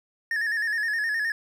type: tone with vibrato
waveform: triangle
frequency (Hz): 1764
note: A6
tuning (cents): +4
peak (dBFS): -22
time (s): 0.31-1.32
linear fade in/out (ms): 2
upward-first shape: square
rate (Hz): 9.6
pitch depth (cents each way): 64
effects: none